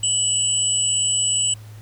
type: tone pair together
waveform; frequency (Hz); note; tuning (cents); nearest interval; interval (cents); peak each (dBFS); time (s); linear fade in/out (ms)
sine; 2964 / 7913; F#7 / B8; +2 / +2; octave + perfect fourth; 1700; -22 / -19; 0.03-1.54; 5
effects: added 107 Hz sine -37 dBFS peak until 1.81 s + pink hiss -50 dBFS RMS until 1.81 s